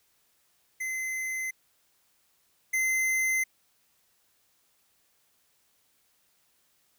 square tone pair in turn, 2054 / 2065 Hz, C7 / C7, -33 / -23 cents, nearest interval unison, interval 10 cents, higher second, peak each -31 / -25 dBFS, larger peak second, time 0.8-1.51 / 2.73-3.44 s, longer neither, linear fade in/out 10 ms, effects white hiss -69 dBFS RMS until 6.98 s

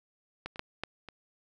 clicks, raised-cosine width 0.3 ms, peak -21 / -30 / -17 / -17 / -28 dBFS, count 5, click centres 0.46 / 0.559 / 0.594 / 0.836 / 1.087 s, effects none

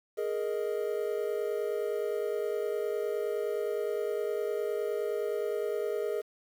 triangle chord, Ab suspended second, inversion none, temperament equal with one note detuned, 416.5 / 466.2 / 622.3 Hz, Ab4 / Bb4 / Eb5, +5 / 0 / 0 cents, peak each -30 / -32 / -35 dBFS, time 0.17-6.22 s, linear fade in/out 20 ms, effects 9-bit

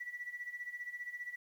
sine tone with tremolo, 1953 Hz, B6, 20 cents flat, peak -37 dBFS, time 0-1.36 s, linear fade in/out 10 ms, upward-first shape sine, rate 15 Hz, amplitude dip 80%, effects tanh soft clip ceiling -33 dBFS + 11-bit

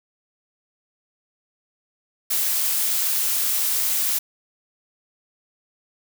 blue noise, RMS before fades -22 dBFS, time 2.3-4.19 s, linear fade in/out 10 ms, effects none

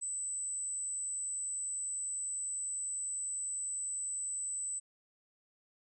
sine tone, 8010 Hz, B8, 23 cents sharp, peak -35 dBFS, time 0.01-4.8 s, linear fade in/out 20 ms, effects none

